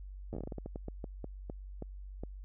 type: slowing click train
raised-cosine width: 2 ms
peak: -27 dBFS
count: 18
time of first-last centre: 0.33-2.236 s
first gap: 9 ms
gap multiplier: 1.27
effects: added 48 Hz sine -43 dBFS peak until 2.44 s